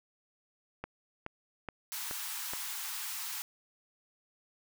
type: click train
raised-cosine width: 0.5 ms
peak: -23 dBFS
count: 5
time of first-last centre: 0.84-2.535 s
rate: 2.36 Hz
type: high-pass noise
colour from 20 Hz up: white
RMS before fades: -39 dBFS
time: 1.92-3.42 s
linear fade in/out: 0 ms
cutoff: 790 Hz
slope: 96 dB/octave
effects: none